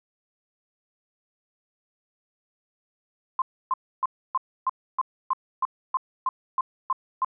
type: tone bursts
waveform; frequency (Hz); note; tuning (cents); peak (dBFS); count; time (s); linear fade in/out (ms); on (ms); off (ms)
sine; 1046.5; C6; 0; -20; 13; 3.39-7.247; 2; 29; 290
effects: none